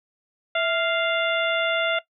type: harmonic tone with a mistuned harmonic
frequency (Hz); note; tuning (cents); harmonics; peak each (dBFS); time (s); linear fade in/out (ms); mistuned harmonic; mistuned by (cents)
697; F5; -4; 1 / 2 / 3 / 4 / 5; -23 / -26 / -28 / -29 / -30; 0.55-1.99; 5; 1; -98
effects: noise-tail reverb RT60 0.1 s tail -17 dB re dry